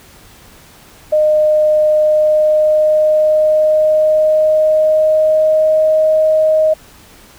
sine tone with pitch glide, 612 to 625.6 Hz, D#5 to D#5, -29 to +9 cents, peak -8 dBFS, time 1.12-6.74 s, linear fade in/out 10 ms, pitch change +38 cents, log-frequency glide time 1.95-6.01 s, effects pink hiss -42 dBFS RMS until 7.38 s

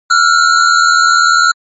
square tone pair together, 1349 / 1429.2 Hz, E6 / F6, +40 / +40 cents, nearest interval minor second, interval 100 cents, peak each -10 dBFS, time 0.1-1.52 s, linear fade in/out 10 ms, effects MP3 32 kbps

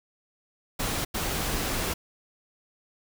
pink noise bursts at uneven times, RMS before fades -29 dBFS, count 2, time 0.79-1.05 / 1.14-1.94 s, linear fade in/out 10 ms, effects none

